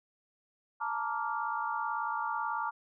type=chord; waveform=sine; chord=Bb major seventh; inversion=third; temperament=just; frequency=874.1 / 932.3 / 1165.4 / 1398.5 Hz; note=A5 / Bb5 / D6 / F6; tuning=-12 / 0 / -14 / +2 cents; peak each=-37 / -36 / -36 / -38 dBFS; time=0.8-2.71 s; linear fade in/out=20 ms; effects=none